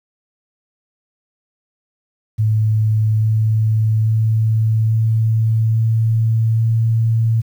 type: tone with pitch steps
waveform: sine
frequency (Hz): 108.7 / 109.58 / 110.47 / 111.37 / 112.27 / 113.19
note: A2 / A2 / A2 / A2 / A2 / A2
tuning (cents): -21 / -7 / +7 / +21 / +35 / +49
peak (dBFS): -12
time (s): 2.38-7.42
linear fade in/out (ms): 20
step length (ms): 840
effects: 8-bit